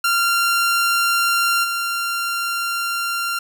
sawtooth tone with level steps, 1383 Hz, F6, 17 cents flat, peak -12 / -17 dBFS, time 0.04-3.39 s, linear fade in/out 5 ms, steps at 1.63 s, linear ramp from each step 20 ms, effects none

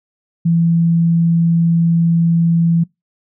sine tone, 167.5 Hz, E3, 28 cents sharp, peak -10 dBFS, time 0.45-2.84 s, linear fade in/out 10 ms, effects noise-tail reverb RT60 0.2 s tail -25 dB re dry

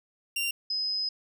sawtooth / sine tone pair in turn, 2774 / 5052 Hz, F7 / D#8, -12 / +26 cents, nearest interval minor seventh, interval 1038 cents, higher second, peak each -24 / -27 dBFS, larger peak first, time 0.36-0.51 / 0.7-1.09 s, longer second, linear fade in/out 5 ms, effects none

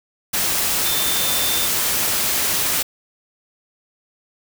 sine tone in noise, 3574 Hz, A7, 26 cents sharp, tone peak -25 dBFS, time 0.85-1.67 s, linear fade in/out 10 ms, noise white, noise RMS -20 dBFS, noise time 0.33-2.83 s, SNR -8 dB, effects none

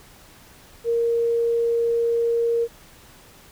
sine tone, 466.2 Hz, A#4, in tune, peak -18 dBFS, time 0.84-2.68 s, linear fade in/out 50 ms, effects pink hiss -49 dBFS RMS until 3.51 s

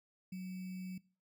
sine tone with sample-and-hold, 185 Hz, F#3, in tune, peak -40 dBFS, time 0.32-0.98 s, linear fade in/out 5 ms, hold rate 2450 Hz, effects noise-tail reverb RT60 0.4 s tail -22 dB re dry

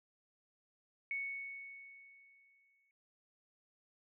sine tone with exponential decay, 2217 Hz, C#7, in tune, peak -35 dBFS, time 1.11-2.91 s, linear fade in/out 1 ms, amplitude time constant 390 ms, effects noise-tail reverb RT60 0.2 s tail -26 dB re dry

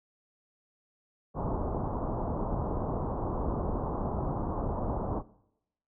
pink low-pass noise, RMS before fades -32 dBFS, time 1.34-5.23 s, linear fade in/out 50 ms, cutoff 1100 Hz, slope 48 dB/octave, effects noise-tail reverb RT60 0.8 s tail -20 dB re dry

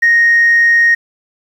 sine tone, 1864.7 Hz, A#6, in tune, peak -5 dBFS, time 0.02-0.95 s, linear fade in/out 10 ms, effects tanh soft clip ceiling -3 dBFS + 7-bit

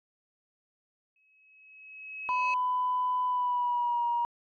sine tone with exponential growth, 2565 Hz, E7, 48 cents flat, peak -27 dBFS, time 1.16-2.54 s, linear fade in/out 2 ms, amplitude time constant 300 ms
sine tone with pitch glide, 1000 to 949.9 Hz, B5 to A#5, +21 to +32 cents, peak -25 dBFS, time 2.29-4.25 s, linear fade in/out 0 ms, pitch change -89 cents, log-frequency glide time 3.26-4.05 s
effects tanh soft clip ceiling -20 dBFS

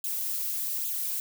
violet noise with flanger, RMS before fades -31 dBFS, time 0.04-1.2 s, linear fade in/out 2 ms, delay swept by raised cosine 0.27 to 5.77 ms, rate 1.2 Hz, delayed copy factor +0.8, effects none

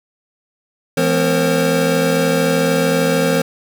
square tone cluster, 168.6 / 216.1 / 255.1 / 461.7 / 535 Hz, E3 / A3 / C4 / A#4 / C5, +39 / -31 / -44 / -17 / +38 cents, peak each -20 / -28 / -21 / -20 / -19 dBFS, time 0.97-3.42 s, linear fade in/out 5 ms, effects none

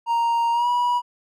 triangle tone with pitch glide, 932.3 to 971.9 Hz, A#5 to B5, 0 to -28 cents, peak -16 dBFS, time 0.06-1.02 s, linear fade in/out 50 ms, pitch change +72 cents, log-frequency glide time 0.52-0.68 s, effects none

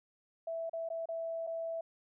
sine tone with dropouts, 659.3 Hz, E5, in tune, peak -35 dBFS, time 0.47-1.81 s, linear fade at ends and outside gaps 5 ms, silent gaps 0.696-0.732 / 0.889-0.901 / 1.057-1.087 / 1.468-1.472 s, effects none

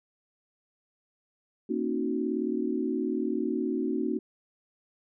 sine chord, D# minor seventh, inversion second, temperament equal with one note detuned, 233.1 / 271.5 / 311.1 / 370 Hz, A#3 / C#4 / D#4 / F#4, 0 / -36 / 0 / 0 cents, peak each -32 dBFS, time 1.69-4.19 s, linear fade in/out 10 ms, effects none

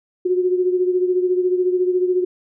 sine beating tone pair, 362.5 / 376.5 Hz, F#4 / F#4, -35 / +30 cents, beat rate 14 Hz, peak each -16 / -23 dBFS, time 0.25-2.25 s, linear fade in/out 10 ms, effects none

